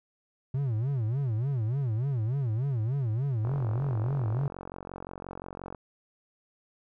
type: tone with vibrato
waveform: triangle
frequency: 123.47 Hz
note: B2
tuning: in tune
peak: -24 dBFS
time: 0.54-4.48 s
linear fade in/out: 5 ms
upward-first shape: sine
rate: 3.4 Hz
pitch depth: 250 cents each way
type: click train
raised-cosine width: 1 ms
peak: -25 dBFS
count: 106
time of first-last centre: 3.45-5.748 s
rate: 45.7 Hz
effects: none